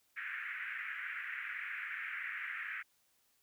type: band-pass noise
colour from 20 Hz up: pink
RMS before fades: -42 dBFS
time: 0.16-2.83 s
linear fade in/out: 20 ms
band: 1500 to 2300 Hz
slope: 48 dB/octave
effects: white hiss -74 dBFS RMS until 3.42 s